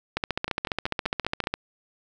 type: two click trains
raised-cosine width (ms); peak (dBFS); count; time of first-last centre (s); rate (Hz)
0.3; -9 / -15; 21 / 6; 0.17-1.54 / 0.48-1.44; 14.6 / 5.21
effects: none